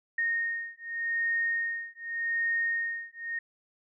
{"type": "beating tone pair", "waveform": "sine", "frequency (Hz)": [1850, 1850.85], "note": ["A#6", "A#6"], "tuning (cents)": [-14, -13], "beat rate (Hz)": 0.85, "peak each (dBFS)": -31, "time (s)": [0.18, 3.39], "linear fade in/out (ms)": 5, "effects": []}